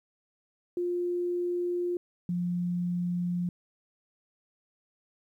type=tone pair in turn; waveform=sine; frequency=352.6 / 176.3 Hz; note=F4 / F3; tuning=+17 / +17 cents; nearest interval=octave; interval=1200 cents; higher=first; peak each=-27 dBFS; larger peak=neither; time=0.77-1.97 / 2.29-3.49 s; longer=neither; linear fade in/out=2 ms; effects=11-bit